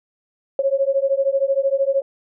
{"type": "beating tone pair", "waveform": "sine", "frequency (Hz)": [540, 553], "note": ["C#5", "C#5"], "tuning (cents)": [-45, -4], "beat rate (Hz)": 13, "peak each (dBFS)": -19, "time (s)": [0.59, 2.02], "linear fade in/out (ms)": 2, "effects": []}